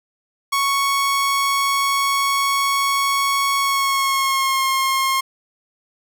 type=tone with pitch glide; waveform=sawtooth; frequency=1108.7 to 1070.9 Hz; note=C#6 to C6; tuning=0 to +40 cents; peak=-13 dBFS; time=0.52-5.21 s; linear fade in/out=10 ms; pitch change=-60 cents; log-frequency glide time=3.58-4.63 s; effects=none